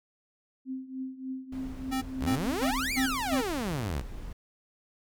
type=tone with tremolo; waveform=sine; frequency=261.6 Hz; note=C4; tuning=in tune; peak=-31 dBFS; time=0.65-3.36 s; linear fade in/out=50 ms; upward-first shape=triangle; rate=3.4 Hz; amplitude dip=85%
type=noise; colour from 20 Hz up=brown; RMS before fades=-41 dBFS; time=1.52-4.33 s; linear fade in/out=5 ms
type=tone bursts; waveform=square; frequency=262.4 Hz; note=C4; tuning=5 cents sharp; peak=-26 dBFS; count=5; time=1.91-3.42 s; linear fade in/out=20 ms; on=110 ms; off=240 ms
type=exponential two-way sweep; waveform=sawtooth; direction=up then down; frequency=59.1 to 2452 to 59.1 Hz; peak=-26 dBFS; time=2.2-4.02 s; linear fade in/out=20 ms; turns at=2.93 s
effects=none